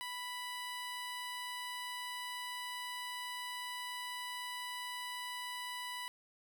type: tone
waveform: 15% pulse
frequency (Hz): 987.8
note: B5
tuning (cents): 0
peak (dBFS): -34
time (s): 0.01-6.08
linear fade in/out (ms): 0
effects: none